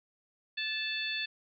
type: harmonic tone with a mistuned harmonic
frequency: 880 Hz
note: A5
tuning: in tune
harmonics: 2 / 3 / 4 / 5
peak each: -38 / -36 / -37 / -40 dBFS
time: 0.57-1.26 s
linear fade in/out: 10 ms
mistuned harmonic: 2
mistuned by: -20 cents
effects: none